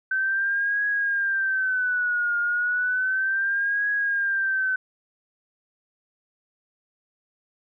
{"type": "tone with vibrato", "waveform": "sine", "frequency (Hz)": 1534, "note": "G6", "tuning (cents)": -38, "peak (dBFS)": -21, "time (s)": [0.11, 4.76], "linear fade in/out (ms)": 5, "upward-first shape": "triangle", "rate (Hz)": 0.33, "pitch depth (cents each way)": 140, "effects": []}